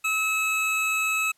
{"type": "tone pair together", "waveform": "square", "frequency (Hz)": [1292.5, 2585], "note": ["E6", "E7"], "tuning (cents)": [-34, -34], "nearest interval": "octave", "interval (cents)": 1200, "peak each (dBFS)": [-30, -24], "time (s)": [0.04, 1.32], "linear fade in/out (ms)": 10, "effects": ["white hiss -65 dBFS RMS until 1.37 s", "low-pass 12000 Hz 12 dB/octave"]}